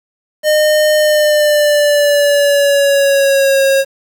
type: tone with pitch glide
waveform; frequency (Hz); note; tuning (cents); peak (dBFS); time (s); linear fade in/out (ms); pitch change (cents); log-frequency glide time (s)
square; 610 to 543.4; D#5 to C#5; -34 to -35; -9; 0.43-3.85; 50; -201; 0.96-3.61
effects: 7-bit